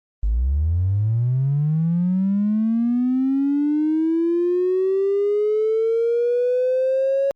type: linear sweep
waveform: triangle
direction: up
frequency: 48.89 to 554.4 Hz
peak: -13 dBFS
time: 0.23-7.31 s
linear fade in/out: 0 ms
effects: tanh soft clip ceiling -14 dBFS + Opus 32 kbps